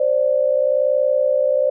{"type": "tone pair together", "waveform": "sine", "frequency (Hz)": [526, 587], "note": ["C5", "D5"], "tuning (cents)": [9, -1], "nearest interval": "major second", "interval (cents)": 190, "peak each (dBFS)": -17, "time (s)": [0, 1.7], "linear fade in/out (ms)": 5, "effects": []}